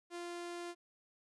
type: tone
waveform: sawtooth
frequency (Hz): 347.2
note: F4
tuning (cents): -10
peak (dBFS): -38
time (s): 0.1-0.75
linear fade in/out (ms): 50
effects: resampled to 24000 Hz